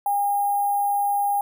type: tone with sample-and-hold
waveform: sine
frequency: 811 Hz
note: G#5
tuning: 41 cents flat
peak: -19 dBFS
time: 0.06-1.41 s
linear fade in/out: 2 ms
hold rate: 11025 Hz
effects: none